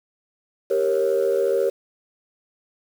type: chord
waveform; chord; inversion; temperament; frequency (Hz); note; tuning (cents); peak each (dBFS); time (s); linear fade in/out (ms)
sine; G diminished; none; equal with one note detuned; 392 / 466.2 / 548; G4 / Bb4 / Db5; 0 / 0 / -20; -21; 0.7-1.7; 10
effects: tanh soft clip ceiling -12 dBFS + 7-bit